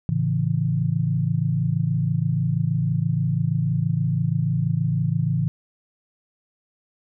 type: chord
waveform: sine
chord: A major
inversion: none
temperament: equal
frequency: 110 / 138.59 / 164.81 Hz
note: A2 / C#3 / E3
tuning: 0 / 0 / 0 cents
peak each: -25 / -23 / -23 dBFS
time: 0.09-5.48 s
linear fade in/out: 0 ms
effects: none